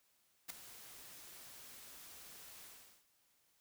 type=noise with ADSR envelope; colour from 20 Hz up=white; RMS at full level=-41 dBFS; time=0.48-3.05 s; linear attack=22 ms; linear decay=4 ms; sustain=-14 dB; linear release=410 ms; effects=white hiss -75 dBFS RMS until 3.6 s